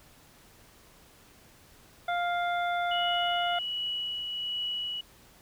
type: harmonic tone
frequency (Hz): 700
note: F5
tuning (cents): +4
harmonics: 1 / 2 / 3 / 5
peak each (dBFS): -28 / -33 / -39 / -41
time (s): 2.08-3.59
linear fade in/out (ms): 5
type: tone with tremolo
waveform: sine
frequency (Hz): 2933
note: F#7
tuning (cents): -16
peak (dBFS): -29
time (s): 2.91-5.01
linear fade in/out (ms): 5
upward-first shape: triangle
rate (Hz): 1.3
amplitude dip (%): 35
effects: pink hiss -57 dBFS RMS until 5.41 s